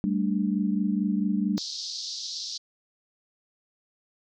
sine chord, G suspended second, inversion none, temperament just, 196 / 220.5 / 294 Hz, G3 / A3 / D4, 0 / +4 / +2 cents, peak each -25 / -28 / -30 dBFS, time 0.04-1.58 s, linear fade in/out 0 ms
pink band-pass noise, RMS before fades -35 dBFS, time 1.57-2.58 s, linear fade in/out 10 ms, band 4000 to 5700 Hz, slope 48 dB/octave
effects none

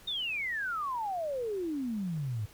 sine exponential sweep, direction down, 3729 to 100.2 Hz, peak -31 dBFS, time 0.07-2.46 s, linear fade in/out 10 ms, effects pink hiss -56 dBFS RMS until 2.53 s

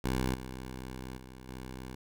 10% pulse tone with level steps, 64.1 Hz, C2, 35 cents flat, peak -21 / -32 / -39 / -33 dBFS, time 0.04-1.95 s, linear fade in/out 5 ms, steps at 0.34 / 1.17 / 1.48 s, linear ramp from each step 10 ms, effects none

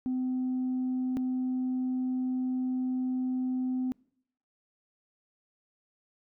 sine tone pair in turn, 255.6 / 255.6 Hz, C4 / C4, -40 / -40 cents, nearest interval unison, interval 0 cents, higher neither, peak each -26 dBFS, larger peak neither, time 0.06-1.17 / 1.17-3.92 s, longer second, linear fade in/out 0 ms, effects noise-tail reverb RT60 0.7 s tail -26 dB re dry + tanh soft clip ceiling -25 dBFS

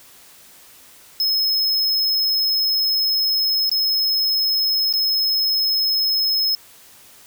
square tone with dropouts, 5170 Hz, E8, 34 cents flat, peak -17 dBFS, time 1.2-6.55 s, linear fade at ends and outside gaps 1 ms, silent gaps 3.695-3.715 / 4.927-4.937 s, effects white hiss -47 dBFS RMS until 7.26 s

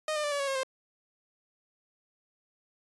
sawtooth tone with pitch steps, 619 / 602.4 / 586.3 / 570.6 / 555.3 / 540.4 / 526 Hz, D#5 / D5 / D5 / C#5 / C#5 / C#5 / C5, -9 / +44 / -3 / +50 / +3 / -44 / +9 cents, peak -25 dBFS, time 0.08-0.633 s, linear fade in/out 2 ms, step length 79 ms, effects resampled to 24000 Hz

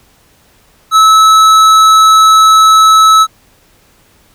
sine tone with tanh clipping, 1300 Hz, E6, 24 cents flat, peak -4 dBFS, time 0.91-3.27 s, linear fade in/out 50 ms, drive 14 dB, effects pink hiss -48 dBFS RMS until 4.34 s

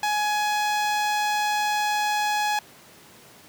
sawtooth tone with notch filter, 839 Hz, G#5, 17 cents sharp, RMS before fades -24 dBFS, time 0.03-2.59 s, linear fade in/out 2 ms, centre 11000 Hz, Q 1.2, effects pink hiss -49 dBFS RMS until 3.48 s + high-pass 150 Hz 12 dB/octave

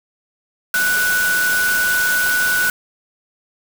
sine tone in noise, 1480 Hz, F#6, in tune, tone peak -15 dBFS, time 0.74-2.7 s, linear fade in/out 2 ms, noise white, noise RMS -23 dBFS, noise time 0.74-2.7 s, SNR +5 dB, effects none

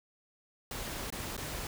pink noise with dropouts, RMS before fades -39 dBFS, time 0.71-1.67 s, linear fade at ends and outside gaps 2 ms, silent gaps 1.103-1.124 / 1.367-1.377 s, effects none

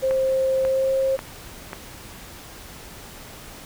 sine tone with pitch glide, 528 to 533.5 Hz, C5 to C5, +16 to +34 cents, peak -18 dBFS, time 0.02-1.17 s, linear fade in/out 20 ms, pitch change +18 cents, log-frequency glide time 0.64-0.91 s
click train, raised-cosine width 0.5 ms, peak -16 dBFS, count 4, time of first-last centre 0.11-1.732 s, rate 1.85 Hz
effects pink hiss -41 dBFS RMS until 3.65 s

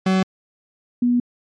40% pulse / sine tone pair in turn, 188.6 / 243.3 Hz, F#3 / B3, +33 / -26 cents, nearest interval major third, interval 441 cents, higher second, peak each -14 dBFS, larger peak neither, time 0.06-0.23 / 1.02-1.2 s, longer second, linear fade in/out 5 ms, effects low-pass 5000 Hz 12 dB/octave + MP3 64 kbps

